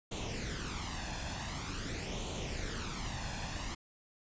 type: noise with flanger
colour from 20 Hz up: pink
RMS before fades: -39 dBFS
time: 0.11-3.75 s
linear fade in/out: 10 ms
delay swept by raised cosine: 0.29 to 1.18 ms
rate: 0.46 Hz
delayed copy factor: +0.6
effects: resampled to 16000 Hz